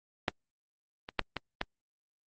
clicks, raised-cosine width 0.3 ms, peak -10 / -24 / -10 / -16 / -14 dBFS, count 5, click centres 0.282 / 1.089 / 1.193 / 1.367 / 1.614 s, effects Opus 24 kbps

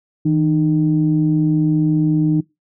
sine tone pair together, 159.7 / 305.3 Hz, D#3 / D#4, +45 / -33 cents, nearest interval major seventh, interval 1122 cents, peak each -15 dBFS, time 0.25-2.41 s, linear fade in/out 10 ms, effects noise-tail reverb RT60 0.2 s tail -22 dB re dry + tanh soft clip ceiling -5 dBFS

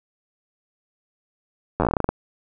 slowing click train, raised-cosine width 1 ms, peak -6 dBFS, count 13, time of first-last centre 1.8-2.09 s, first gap 10 ms, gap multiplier 1.15, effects none

